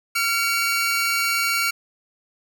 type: tone pair together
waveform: sawtooth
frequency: 1378.9 / 2258 Hz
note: F6 / C#7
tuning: -22 / +31 cents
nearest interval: major sixth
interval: 853 cents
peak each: -19 dBFS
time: 0.15-1.71 s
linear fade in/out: 10 ms
effects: none

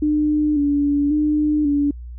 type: tone with vibrato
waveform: sine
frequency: 294 Hz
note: D4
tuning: 2 cents sharp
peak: -15 dBFS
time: 0.02-1.91 s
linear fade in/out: 5 ms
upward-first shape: square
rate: 0.92 Hz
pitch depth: 40 cents each way
effects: added 60 Hz sine -31 dBFS peak until 2.18 s

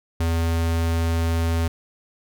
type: tone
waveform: square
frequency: 82.9 Hz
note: E2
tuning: 10 cents sharp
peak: -20 dBFS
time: 0.2-1.68 s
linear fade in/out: 5 ms
effects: none

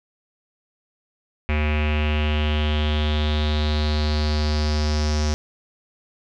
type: tone with low-pass filter sweep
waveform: square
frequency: 75.6 Hz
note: D#2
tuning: 49 cents flat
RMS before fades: -21 dBFS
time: 1.49-5.34 s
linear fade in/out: 0 ms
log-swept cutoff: 2400 to 5700 Hz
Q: 5.1
effects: none

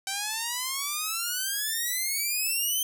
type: exponential sweep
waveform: 5% pulse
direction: up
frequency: 767 to 3136 Hz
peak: -17 dBFS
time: 0.07-2.83 s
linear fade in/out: 2 ms
effects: none

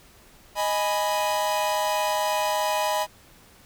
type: chord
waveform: 45% pulse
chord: G# minor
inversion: second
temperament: equal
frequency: 622.3 / 830.6 / 987.8 Hz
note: D#5 / G#5 / B5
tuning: 0 / 0 / 0 cents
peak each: -27 dBFS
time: 0.55-3.07 s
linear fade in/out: 50 ms
effects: pink hiss -53 dBFS RMS until 3.65 s

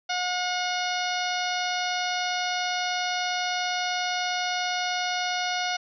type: harmonic tone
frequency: 723 Hz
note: F#5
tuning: 40 cents flat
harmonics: 1 / 2 / 3 / 4 / 5 / 6 / 7 / 8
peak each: -29 / -32 / -34 / -35 / -36 / -37 / -37 / -38 dBFS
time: 0.09-5.77 s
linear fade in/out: 10 ms
effects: none

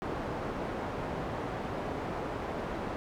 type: low-pass noise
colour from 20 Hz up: white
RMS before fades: -36 dBFS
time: 0.02-2.96 s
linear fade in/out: 0 ms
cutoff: 780 Hz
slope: 12 dB/octave
effects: none

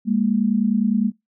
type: tone pair together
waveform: sine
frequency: 202.7 / 232.5 Hz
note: G#3 / A#3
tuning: -42 / -4 cents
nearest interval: major second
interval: 238 cents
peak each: -19 / -19 dBFS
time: 0.05-1.12 s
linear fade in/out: 50 ms
effects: noise-tail reverb RT60 0.2 s tail -23 dB re dry

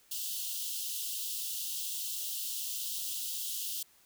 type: high-pass noise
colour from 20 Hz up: white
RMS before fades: -37 dBFS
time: 0.11-3.83 s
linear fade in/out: 5 ms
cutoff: 2800 Hz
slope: 96 dB/octave
effects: white hiss -64 dBFS RMS until 4.05 s

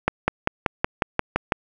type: accelerating click train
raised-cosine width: 0.5 ms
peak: -3 dBFS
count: 9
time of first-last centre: 0.08-1.522 s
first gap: 200 ms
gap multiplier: 0.97
effects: none

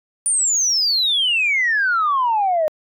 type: exponential sweep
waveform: sine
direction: down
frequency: 9397 to 603 Hz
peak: -14 dBFS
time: 0.26-2.68 s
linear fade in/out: 0 ms
effects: tanh soft clip ceiling -11 dBFS

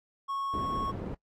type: tone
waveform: triangle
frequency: 1100 Hz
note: C#6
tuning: 14 cents flat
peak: -29 dBFS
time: 0.28-0.92 s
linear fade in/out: 20 ms
type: low-pass noise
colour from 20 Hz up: white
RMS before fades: -37 dBFS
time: 0.53-1.15 s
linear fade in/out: 10 ms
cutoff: 370 Hz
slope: 12 dB/octave
effects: noise-tail reverb RT60 0.1 s tail -21 dB re dry + AAC 64 kbps

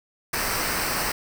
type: noise with comb filter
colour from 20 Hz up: pink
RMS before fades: -26 dBFS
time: 0.33-1.12 s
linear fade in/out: 5 ms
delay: 0.29 ms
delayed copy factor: -0.6
effects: none

